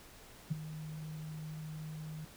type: tone with ADSR envelope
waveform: sine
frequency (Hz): 155.56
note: D#3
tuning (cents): 0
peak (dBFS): -28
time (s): 0.5-2.25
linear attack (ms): 17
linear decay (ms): 19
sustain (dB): -13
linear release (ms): 6
effects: pink hiss -56 dBFS RMS until 2.36 s